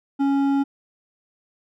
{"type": "tone with hard clipping", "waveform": "sine", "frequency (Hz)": 277.2, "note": "C#4", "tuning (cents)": 0, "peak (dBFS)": -19, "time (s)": [0.19, 0.64], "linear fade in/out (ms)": 20, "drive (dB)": 8, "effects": []}